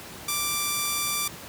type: tone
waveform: 5% pulse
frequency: 1174.7 Hz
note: D6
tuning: in tune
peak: -13 dBFS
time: 0.28-1.28 s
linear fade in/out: 5 ms
effects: pink hiss -41 dBFS RMS until 1.48 s + high-pass 80 Hz 12 dB/octave